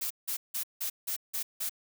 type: noise bursts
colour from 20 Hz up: blue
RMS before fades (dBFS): -33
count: 7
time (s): 0.01-1.695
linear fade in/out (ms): 10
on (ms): 95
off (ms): 170
effects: none